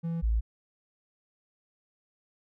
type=tone pair in turn; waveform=triangle / sine; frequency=166.6 / 55.6 Hz; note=E3 / A1; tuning=+19 / +19 cents; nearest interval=octave + perfect fifth; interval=1900 cents; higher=first; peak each=-27 / -23 dBFS; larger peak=second; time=0.03-0.22 / 0.22-0.41 s; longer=neither; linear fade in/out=20 ms; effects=none